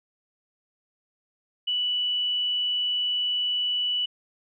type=tone; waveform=sine; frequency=2960 Hz; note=F#7; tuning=in tune; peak=-23 dBFS; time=1.67-4.06 s; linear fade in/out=10 ms; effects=none